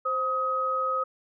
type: tone pair together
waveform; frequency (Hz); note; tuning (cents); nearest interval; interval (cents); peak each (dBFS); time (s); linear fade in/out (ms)
sine; 523.3 / 1263.5; C5 / D#6; 0 / +26; octave + minor third; 1526; -31 / -25; 0.05-1.04; 10
effects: none